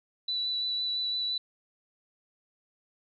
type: tone with vibrato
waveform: sine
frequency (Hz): 3961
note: B7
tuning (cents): +4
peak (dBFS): -28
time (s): 0.28-1.38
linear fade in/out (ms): 5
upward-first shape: sine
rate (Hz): 5.9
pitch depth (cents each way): 12
effects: none